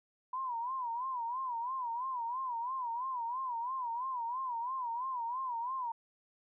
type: tone with vibrato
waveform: sine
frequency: 987.8 Hz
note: B5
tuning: in tune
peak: -34 dBFS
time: 0.33-5.92 s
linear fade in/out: 5 ms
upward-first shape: sine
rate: 3 Hz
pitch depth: 130 cents each way
effects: none